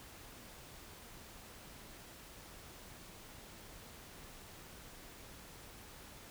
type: silence
effects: pink hiss -54 dBFS RMS until 6.3 s